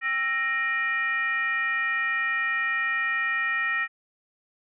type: tone with frequency modulation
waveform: sine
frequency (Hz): 1864.7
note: A#6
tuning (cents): 0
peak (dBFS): -23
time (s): 0.01-3.88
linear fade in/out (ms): 50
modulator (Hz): 537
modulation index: 0.8
effects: none